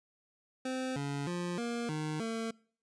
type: tone with pitch steps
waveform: 25% pulse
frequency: 258.9 / 141.6 / 175.8 / 236.1 / 154.1 / 226 Hz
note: C4 / C#3 / F3 / A#3 / D#3 / A3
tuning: -18 / +37 / +12 / +22 / -16 / +47 cents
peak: -30 dBFS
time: 0.65-2.51 s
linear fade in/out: 5 ms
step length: 310 ms
effects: noise-tail reverb RT60 0.5 s tail -24 dB re dry + resampled to 22050 Hz